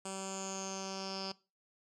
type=tone with low-pass filter sweep; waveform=10% pulse; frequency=192.4 Hz; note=G3; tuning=32 cents flat; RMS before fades=-41 dBFS; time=0.05-1.32 s; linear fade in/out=5 ms; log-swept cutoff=8000 to 5000 Hz; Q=9.6; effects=noise-tail reverb RT60 0.3 s tail -20 dB re dry